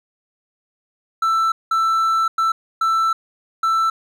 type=tone bursts at uneven times; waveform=triangle; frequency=1329 Hz; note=E6; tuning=14 cents sharp; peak=-13 dBFS; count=5; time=1.22-1.52 / 1.71-2.28 / 2.38-2.52 / 2.81-3.13 / 3.63-3.9 s; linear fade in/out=5 ms; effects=none